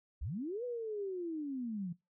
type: linear two-way sweep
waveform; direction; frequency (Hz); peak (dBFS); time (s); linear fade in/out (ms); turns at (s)
sine; up then down; 45.68 to 499.2 to 166.8; -36; 0.21-1.93; 10; 0.64
effects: noise-tail reverb RT60 0.2 s tail -20 dB re dry